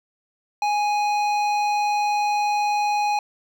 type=tone with hard clipping; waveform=sine; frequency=830.6 Hz; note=G#5; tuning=in tune; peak=-21 dBFS; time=0.62-3.19 s; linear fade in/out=2 ms; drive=12 dB; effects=none